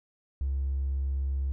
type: tone with hard clipping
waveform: sine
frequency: 68 Hz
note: C#2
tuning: 33 cents flat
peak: -27 dBFS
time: 0.41-1.52 s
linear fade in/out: 0 ms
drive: 1 dB
effects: none